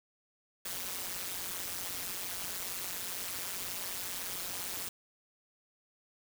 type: noise with amplitude modulation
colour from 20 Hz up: white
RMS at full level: -35 dBFS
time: 0.65-4.89 s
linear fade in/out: 5 ms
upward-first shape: sine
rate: 182 Hz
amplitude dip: 90%
effects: none